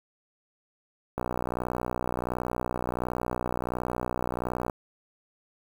click train, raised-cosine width 1 ms, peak -15 dBFS, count 217, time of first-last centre 1.18-4.698 s, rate 61.4 Hz, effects 7-bit

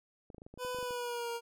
clicks, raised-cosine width 2 ms, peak -36 dBFS, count 12, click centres 0.302 / 0.346 / 0.382 / 0.419 / 0.465 / 0.54 / 0.576 / 0.649 / 0.747 / 0.787 / 0.828 / 0.908 s
25% pulse tone with pitch glide, 499.6 to 468.8 Hz, B4 to A#4, +20 to +10 cents, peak -32 dBFS, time 0.58-1.41 s, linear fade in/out 50 ms, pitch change -110 cents, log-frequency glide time 0.78-1.3 s
effects none

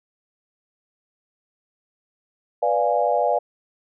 sine chord, B diminished seventh, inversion none, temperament equal, 493.9 / 587.3 / 698.5 / 830.6 Hz, B4 / D5 / F5 / Ab5, 0 / 0 / 0 / 0 cents, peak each -24 / -22 / -22 / -24 dBFS, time 2.62-3.39 s, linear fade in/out 10 ms, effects none

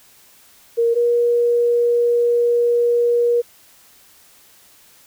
sine tone pair in turn, 466.2 / 476.5 Hz, A#4 / A#4, 0 / +38 cents, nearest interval unison, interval 38 cents, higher second, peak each -13 dBFS, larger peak neither, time 0.77-0.95 / 0.95-3.42 s, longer second, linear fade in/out 20 ms, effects white hiss -50 dBFS RMS until 5.06 s

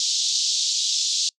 pink band-pass noise, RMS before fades -23 dBFS, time 0-1.29 s, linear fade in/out 2 ms, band 3500 to 7000 Hz, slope 48 dB/octave, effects noise-tail reverb RT60 0.1 s tail -26 dB re dry

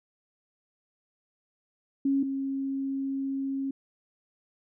sine tone pair in turn, 274.5 / 271.5 Hz, C#4 / C#4, -17 / -36 cents, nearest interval unison, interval 19 cents, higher first, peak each -22 / -28 dBFS, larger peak first, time 2.05-2.23 / 2.23-3.71 s, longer second, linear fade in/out 5 ms, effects none

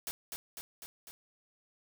white noise with echo, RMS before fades -38 dBFS, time 0.07-0.11 s, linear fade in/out 0 ms, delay 250 ms, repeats 4, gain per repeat -3 dB, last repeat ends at 1.11 s, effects none

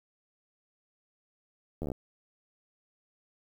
slowing click train, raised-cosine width 2 ms, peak -22 dBFS, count 8, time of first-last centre 1.82-1.918 s, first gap 12 ms, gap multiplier 1.05, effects 9-bit

